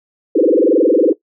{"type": "tone with frequency modulation", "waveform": "sine", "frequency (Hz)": 408, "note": "G#4", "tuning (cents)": -31, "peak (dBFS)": -8, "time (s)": [0.35, 1.13], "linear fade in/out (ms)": 10, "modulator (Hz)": 21.7, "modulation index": 5.2, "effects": ["noise-tail reverb RT60 0.1 s tail -17 dB re dry"]}